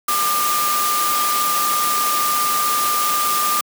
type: tone in noise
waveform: sine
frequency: 1200 Hz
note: D6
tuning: 37 cents sharp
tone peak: -18 dBFS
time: 0.08-3.61 s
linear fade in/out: 5 ms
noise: white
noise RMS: -22 dBFS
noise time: 0.08-3.61 s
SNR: +1 dB
effects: high-pass 200 Hz 12 dB/octave